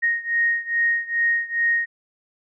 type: beating tone pair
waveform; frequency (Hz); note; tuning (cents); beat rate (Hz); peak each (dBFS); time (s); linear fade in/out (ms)
sine; 1864 / 1866.4; A#6 / A#6; -1 / +2; 2.4; -21 / -23; 0.02-1.86; 20
effects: none